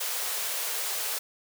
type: high-pass noise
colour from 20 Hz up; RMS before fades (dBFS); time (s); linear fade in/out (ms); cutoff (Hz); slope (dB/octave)
white; -31; 0-1.19; 10; 400; 96
effects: none